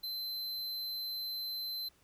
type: tone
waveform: square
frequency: 4080 Hz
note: C8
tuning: 44 cents flat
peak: -37 dBFS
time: 0.03-1.89 s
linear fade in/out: 10 ms
effects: pink hiss -68 dBFS RMS until 2.03 s